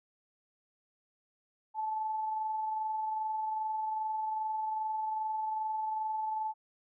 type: tone with amplitude modulation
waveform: sine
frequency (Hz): 870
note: A5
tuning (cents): -20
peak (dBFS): -30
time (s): 1.74-6.54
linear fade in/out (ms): 50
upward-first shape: sine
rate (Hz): 22.5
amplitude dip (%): 30
effects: none